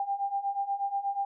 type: beating tone pair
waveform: sine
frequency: 791 / 799.3 Hz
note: G5 / G5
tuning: +15 / +33 cents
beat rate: 8.3 Hz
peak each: -33 / -30 dBFS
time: 0-1.25 s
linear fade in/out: 2 ms
effects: none